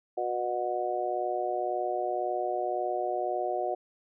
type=harmonic tone; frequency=121.9 Hz; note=B2; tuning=22 cents flat; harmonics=3 / 4 / 5 / 6; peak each=-34 / -37 / -33 / -31 dBFS; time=0.17-3.75 s; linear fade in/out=10 ms; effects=none